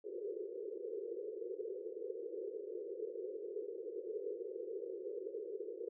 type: band-pass noise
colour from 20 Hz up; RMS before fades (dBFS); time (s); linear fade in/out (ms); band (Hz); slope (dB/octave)
white; -44; 0.04-5.89; 10; 360 to 490; 96
effects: none